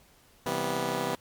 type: chord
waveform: 10% pulse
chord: C major seventh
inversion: none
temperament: just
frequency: 130.81 / 163.52 / 196.22 / 245.3 Hz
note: C3 / E3 / G3 / B3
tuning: 0 / -14 / +2 / -12 cents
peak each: -28 / -27 / -28 / -25 dBFS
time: 0.46-1.15 s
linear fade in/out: 2 ms
effects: pink hiss -60 dBFS RMS until 1.2 s + MP3 96 kbps